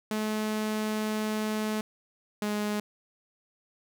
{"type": "tone pair in turn", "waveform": "sawtooth", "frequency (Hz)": [215.1, 209], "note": ["A3", "G#3"], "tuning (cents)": [-39, 11], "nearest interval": "unison", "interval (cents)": 50, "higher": "first", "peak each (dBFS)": -24, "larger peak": "neither", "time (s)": [[0.11, 1.81], [2.42, 2.8]], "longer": "first", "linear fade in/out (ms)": 2, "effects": []}